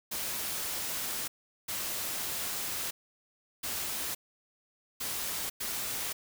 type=noise bursts at uneven times; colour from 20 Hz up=white; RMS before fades=-35 dBFS; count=5; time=0.11-1.28 / 1.68-2.91 / 3.63-4.15 / 5-5.5 / 5.6-6.13 s; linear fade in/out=10 ms; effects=none